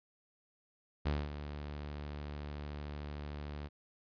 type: tone with ADSR envelope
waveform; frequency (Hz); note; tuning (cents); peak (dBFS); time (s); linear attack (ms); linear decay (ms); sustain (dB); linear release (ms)
sawtooth; 73.42; D2; 0; -26; 1.05-3.69; 15; 220; -11; 29
effects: resampled to 11025 Hz